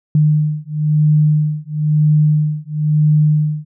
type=beating tone pair; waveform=sine; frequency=151.3 / 152.3 Hz; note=D#3 / D#3; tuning=-48 / -37 cents; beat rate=1 Hz; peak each=-14 dBFS; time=0.15-3.65 s; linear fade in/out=2 ms; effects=none